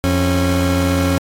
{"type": "tone pair together", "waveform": "30% pulse", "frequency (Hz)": [86.5, 273.9], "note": ["F2", "C#4"], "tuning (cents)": [-16, -21], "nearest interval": "octave + minor sixth", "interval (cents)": 1995, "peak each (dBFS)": -14, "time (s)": [0.04, 1.18], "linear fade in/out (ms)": 0, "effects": ["AAC 64 kbps"]}